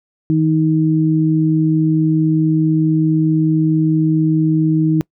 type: tone pair together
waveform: sine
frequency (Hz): 159 / 314.4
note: D#3 / D#4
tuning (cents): +38 / +18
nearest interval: octave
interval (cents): 1180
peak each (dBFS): -14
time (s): 0.3-5.01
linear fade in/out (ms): 0
effects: noise-tail reverb RT60 0.1 s tail -25 dB re dry